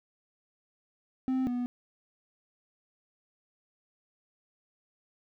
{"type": "tone pair in turn", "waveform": "triangle", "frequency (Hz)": [260, 245.4], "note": ["C4", "B3"], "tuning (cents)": [-11, -11], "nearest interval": "minor second", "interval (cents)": 100, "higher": "first", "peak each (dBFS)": [-24, -27], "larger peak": "first", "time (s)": [[1.28, 1.47], [1.47, 1.66]], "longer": "neither", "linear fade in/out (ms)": 0, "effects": []}